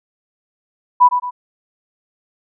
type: tone with echo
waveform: sine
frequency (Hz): 987.8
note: B5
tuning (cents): 0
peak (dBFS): -5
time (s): 1-1.09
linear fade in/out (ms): 20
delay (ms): 110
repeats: 2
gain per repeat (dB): -8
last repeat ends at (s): 1.31
effects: none